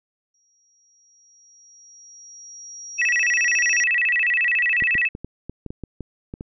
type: tone with exponential growth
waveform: sine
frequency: 5680 Hz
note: F8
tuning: 28 cents sharp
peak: -23 dBFS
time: 0.34-3.84 s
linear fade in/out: 5 ms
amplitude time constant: 760 ms
type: tone with vibrato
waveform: sine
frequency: 2248 Hz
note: C#7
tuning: 24 cents sharp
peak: -17 dBFS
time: 2.98-5.09 s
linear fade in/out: 20 ms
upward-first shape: square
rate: 14 Hz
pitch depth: 260 cents each way
type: clicks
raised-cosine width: 3 ms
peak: -19 dBFS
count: 11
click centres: 4.823 / 4.953 / 5.151 / 5.246 / 5.496 / 5.663 / 5.705 / 5.837 / 6.007 / 6.339 / 6.409 s
effects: none